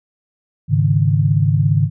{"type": "chord", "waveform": "sine", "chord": "Ab suspended fourth", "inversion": "none", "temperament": "just", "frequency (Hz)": [103.83, 138.43, 155.74], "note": ["Ab2", "Db3", "Eb3"], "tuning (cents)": [0, -2, 2], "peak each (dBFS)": -16, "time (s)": [0.68, 1.9], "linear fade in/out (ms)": 50, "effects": []}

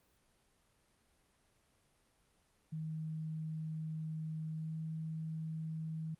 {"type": "tone with pitch glide", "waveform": "sine", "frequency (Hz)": [157.7, 159.26], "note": ["D#3", "D#3"], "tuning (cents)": [24, 41], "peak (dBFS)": -38, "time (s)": [2.72, 6.15], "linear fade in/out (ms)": 10, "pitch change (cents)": 17, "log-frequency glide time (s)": [4.51, 4.75], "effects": ["pink hiss -73 dBFS RMS until 6.19 s", "Opus 32 kbps"]}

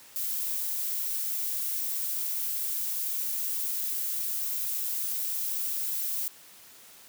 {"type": "noise", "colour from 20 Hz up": "violet", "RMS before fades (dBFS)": -31, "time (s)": [0.16, 6.28], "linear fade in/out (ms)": 0, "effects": ["white hiss -52 dBFS RMS until 7.08 s", "high-pass 100 Hz 12 dB/octave"]}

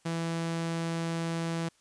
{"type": "tone", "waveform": "sawtooth", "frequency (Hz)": 166, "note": "E3", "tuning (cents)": 12, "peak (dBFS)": -26, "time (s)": [0.05, 1.69], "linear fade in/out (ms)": 10, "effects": ["white hiss -66 dBFS RMS until 1.8 s", "resampled to 22050 Hz"]}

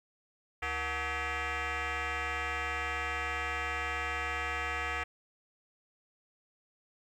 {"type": "tone with frequency modulation", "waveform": "sine", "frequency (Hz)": 330, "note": "E4", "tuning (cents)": 2, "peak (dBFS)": -29, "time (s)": [0.62, 5.04], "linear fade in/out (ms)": 10, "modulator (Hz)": 403, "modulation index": 5.8, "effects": ["tanh soft clip ceiling -31 dBFS", "11-bit"]}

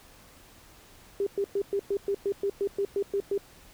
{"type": "tone bursts", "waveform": "sine", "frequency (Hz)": 398.9, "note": "G4", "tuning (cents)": 30, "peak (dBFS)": -24, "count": 13, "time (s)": [1.2, 3.378], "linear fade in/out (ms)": 2, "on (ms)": 66, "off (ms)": 110, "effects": ["pink hiss -54 dBFS RMS until 3.73 s"]}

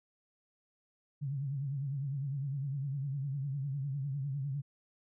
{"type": "tone with vibrato", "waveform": "sine", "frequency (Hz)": 138.59, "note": "C#3", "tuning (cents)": 0, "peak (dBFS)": -33, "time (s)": [1.21, 4.62], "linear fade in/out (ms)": 20, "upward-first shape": "triangle", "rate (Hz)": 9.9, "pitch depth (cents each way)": 120, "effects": []}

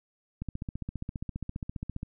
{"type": "click train", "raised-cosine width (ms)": 5, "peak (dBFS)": -22, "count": 25, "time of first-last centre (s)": [0.42, 2.031], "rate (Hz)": 14.9, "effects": []}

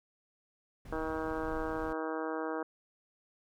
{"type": "noise", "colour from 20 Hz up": "brown", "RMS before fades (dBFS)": -44, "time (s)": [0.85, 1.93], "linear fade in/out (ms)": 5}
{"type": "harmonic tone", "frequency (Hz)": 158.8, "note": "D#3", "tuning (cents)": 36, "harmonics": [2, 3, 4, 5, 6, 7, 8, 9, 10], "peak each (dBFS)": [-38, -38, -42, -44, -44, -45, -46, -48, -47], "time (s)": [0.92, 2.63], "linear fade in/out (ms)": 5}
{"effects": []}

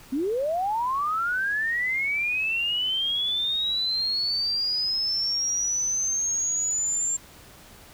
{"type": "linear sweep", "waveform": "sine", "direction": "up", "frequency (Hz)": [246.9, 7380], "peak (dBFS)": -23, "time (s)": [0.12, 7.17], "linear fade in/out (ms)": 10, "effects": ["pink hiss -49 dBFS RMS until 7.93 s"]}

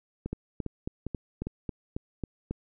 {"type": "two click trains", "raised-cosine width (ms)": 3, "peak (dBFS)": [-19, -20], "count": [9, 4], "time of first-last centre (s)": [[0.33, 2.51], [0.26, 1.47]], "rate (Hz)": [3.67, 2.48], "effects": []}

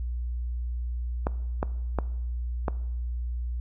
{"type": "clicks", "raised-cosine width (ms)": 1, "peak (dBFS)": -12, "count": 4, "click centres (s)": [1.269, 1.629, 1.987, 2.682], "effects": ["noise-tail reverb RT60 0.9 s tail -19 dB re dry", "added 60 Hz sine -28 dBFS peak until 3.6 s"]}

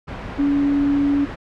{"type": "tone in noise", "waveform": "sine", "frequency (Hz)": 283.8, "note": "C#4", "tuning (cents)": 41, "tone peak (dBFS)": -15, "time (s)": [0.38, 1.26], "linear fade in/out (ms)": 20, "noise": "pink", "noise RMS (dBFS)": -30, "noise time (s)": [0.07, 1.36], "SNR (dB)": 12, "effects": ["low-pass 2000 Hz 12 dB/octave"]}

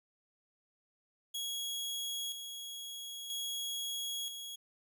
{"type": "tone with tremolo", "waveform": "sawtooth", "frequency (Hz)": 3322, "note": "G#7", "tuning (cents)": 0, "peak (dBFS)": -33, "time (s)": [1.34, 4.56], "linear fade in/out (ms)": 10, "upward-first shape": "square", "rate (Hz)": 0.51, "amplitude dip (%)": 50, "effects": ["12-bit"]}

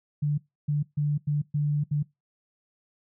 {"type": "tone bursts at uneven times", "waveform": "sine", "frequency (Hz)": 147.1, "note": "D3", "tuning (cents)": 3, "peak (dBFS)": -22, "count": 6, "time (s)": [[0.22, 0.38], [0.68, 0.83], [0.97, 1.18], [1.27, 1.42], [1.54, 1.84], [1.91, 2.03]], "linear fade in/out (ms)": 10, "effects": ["noise-tail reverb RT60 0.2 s tail -22 dB re dry"]}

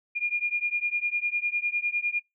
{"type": "beating tone pair", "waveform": "sine", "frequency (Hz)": [2415, 2424.9], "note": ["D7", "D#7"], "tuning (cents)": [48, -45], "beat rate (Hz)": 9.9, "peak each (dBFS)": -28, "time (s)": [0.15, 2.2], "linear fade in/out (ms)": 20, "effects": ["noise-tail reverb RT60 0.2 s tail -26 dB re dry"]}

